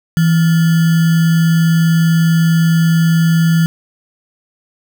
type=tone with sample-and-hold; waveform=sine; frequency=164.81 Hz; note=E3; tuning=in tune; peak=-8 dBFS; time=0.17-3.66 s; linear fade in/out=0 ms; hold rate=1575 Hz; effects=none